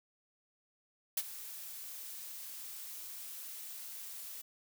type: noise with ADSR envelope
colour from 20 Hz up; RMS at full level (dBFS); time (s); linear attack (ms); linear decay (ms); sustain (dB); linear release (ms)
blue; -31; 1.17-4.42; 5; 43; -15; 12
effects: none